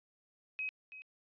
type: tone with echo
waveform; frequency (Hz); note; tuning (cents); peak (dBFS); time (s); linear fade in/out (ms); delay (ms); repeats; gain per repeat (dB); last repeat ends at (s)
sine; 2537; D#7; +33; -35; 0.59-0.69; 0; 330; 1; -12; 1.02
effects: resampled to 11025 Hz